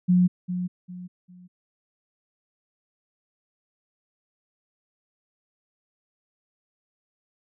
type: tone with echo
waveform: sine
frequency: 179.9 Hz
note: F#3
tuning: 48 cents flat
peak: -15 dBFS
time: 0.08-0.28 s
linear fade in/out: 20 ms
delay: 400 ms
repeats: 3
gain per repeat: -10 dB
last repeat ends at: 1.48 s
effects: none